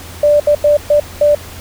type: tone bursts at uneven times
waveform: sine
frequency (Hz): 589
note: D5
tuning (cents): +5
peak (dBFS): -6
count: 5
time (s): 0.23-0.4 / 0.47-0.55 / 0.64-0.77 / 0.9-1 / 1.21-1.35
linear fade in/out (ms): 5
effects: added 85 Hz sine -34 dBFS peak until 1.6 s + pink hiss -33 dBFS RMS until 1.6 s